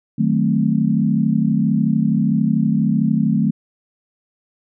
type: chord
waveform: sine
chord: D# diminished seventh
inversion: none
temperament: equal with one note detuned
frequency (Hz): 155.56 / 186.93 / 220 / 261.6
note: D#3 / F#3 / A3 / C4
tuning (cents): 0 / +18 / 0 / 0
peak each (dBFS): -20 / -20 / -17 / -23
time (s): 0.18-3.51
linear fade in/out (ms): 10
effects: none